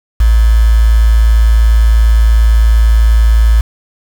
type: tone with quantisation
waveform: sine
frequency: 55.7 Hz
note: A1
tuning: 22 cents sharp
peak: -4 dBFS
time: 0.2-3.61 s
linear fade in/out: 5 ms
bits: 4
effects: none